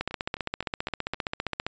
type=two click trains; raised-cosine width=0.3 ms; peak=-24 / -12 dBFS; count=5 / 26; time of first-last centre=0.11-1.144 / 0.01-1.666 s; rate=3.87 / 15.1 Hz; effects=resampled to 16000 Hz